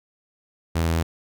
sawtooth tone, 82.41 Hz, E2, in tune, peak -16 dBFS, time 0.75-1.03 s, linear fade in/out 10 ms, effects none

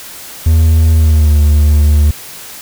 triangle tone with pitch glide, 80.4 to 74.58 Hz, E2 to D2, -43 to +27 cents, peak -3 dBFS, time 0.46-2.11 s, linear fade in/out 5 ms, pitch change -130 cents, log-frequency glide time 0.91-1.38 s, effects white hiss -30 dBFS RMS until 2.61 s

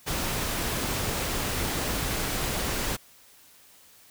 pink noise, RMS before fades -29 dBFS, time 0.06-2.97 s, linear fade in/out 20 ms, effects white hiss -55 dBFS RMS until 4.1 s

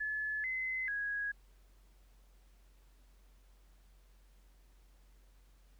sine tone with pitch steps, 1719 / 2046 / 1657 Hz, A6 / C7 / G#6, -41 / -39 / -4 cents, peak -34 dBFS, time 0-1.32 s, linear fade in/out 10 ms, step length 440 ms, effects added 46 Hz sine -60 dBFS peak until 5.79 s + pink hiss -72 dBFS RMS until 5.79 s

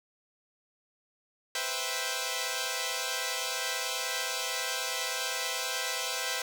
5% pulse chord, C major seventh, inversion third, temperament equal, 493.9 / 523.3 / 659.3 / 784 Hz, B4 / C5 / E5 / G5, 0 / 0 / 0 / 0 cents, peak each -25 dBFS, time 1.55-6.42 s, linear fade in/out 2 ms, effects none

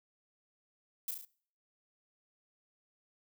violet noise with echo, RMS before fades -36 dBFS, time 1.08-1.11 s, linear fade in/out 2 ms, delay 35 ms, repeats 4, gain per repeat -4 dB, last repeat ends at 1.25 s, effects noise-tail reverb RT60 0.5 s tail -22 dB re dry

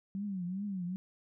sine tone with vibrato, 190 Hz, F#3, 46 cents sharp, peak -34 dBFS, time 0.15-0.96 s, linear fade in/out 0 ms, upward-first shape triangle, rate 2.5 Hz, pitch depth 170 cents each way, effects none

